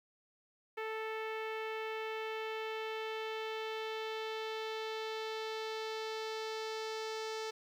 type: tone with low-pass filter sweep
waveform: sawtooth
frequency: 440 Hz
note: A4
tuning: in tune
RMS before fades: -40 dBFS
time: 0.77-7.51 s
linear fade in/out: 10 ms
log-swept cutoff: 2300 to 5300 Hz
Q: 1.9
effects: 11-bit